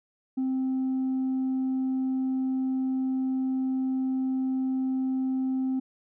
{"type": "tone with tanh clipping", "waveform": "triangle", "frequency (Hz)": 261.6, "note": "C4", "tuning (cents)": 0, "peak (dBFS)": -25, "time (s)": [0.37, 5.8], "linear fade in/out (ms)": 10, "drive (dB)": 6, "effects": []}